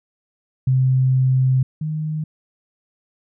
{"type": "tone pair in turn", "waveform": "sine", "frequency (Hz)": [130.2, 154.83], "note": ["C3", "D#3"], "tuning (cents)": [-8, -8], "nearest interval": "minor third", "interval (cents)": 300, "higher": "second", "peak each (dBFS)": [-13, -21], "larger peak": "first", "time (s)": [[0.67, 1.63], [1.81, 2.24]], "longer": "first", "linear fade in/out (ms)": 5, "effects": []}